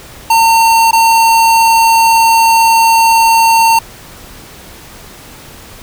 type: tone with dropouts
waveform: square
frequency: 909 Hz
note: A#5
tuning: 44 cents flat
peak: -6 dBFS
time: 0.3-3.79 s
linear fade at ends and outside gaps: 5 ms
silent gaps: 0.911-0.929 s
effects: pink hiss -34 dBFS RMS until 5.82 s